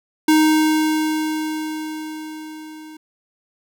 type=tone with level ramp; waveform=square; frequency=311.1 Hz; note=D#4; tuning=in tune; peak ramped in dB=-11 to -37 dBFS; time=0.28-2.97 s; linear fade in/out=5 ms; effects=none